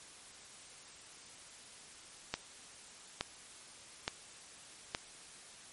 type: click train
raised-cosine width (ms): 0.2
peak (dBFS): -16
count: 4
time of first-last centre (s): 2.34-4.949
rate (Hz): 1.15
effects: white hiss -54 dBFS RMS until 5.72 s + MP3 48 kbps